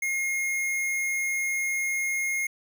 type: tone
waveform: square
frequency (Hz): 2145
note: C7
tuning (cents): +42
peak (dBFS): -26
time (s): 0.02-2.47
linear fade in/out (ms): 5
effects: none